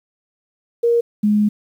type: tone pair in turn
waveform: sine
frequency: 470 / 209.4 Hz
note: A#4 / G#3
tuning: +14 / +15 cents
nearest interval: octave + major second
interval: 1399 cents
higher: first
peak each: -12 dBFS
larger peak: neither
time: 0.83-1.01 / 1.23-1.49 s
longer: second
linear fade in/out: 10 ms
effects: 8-bit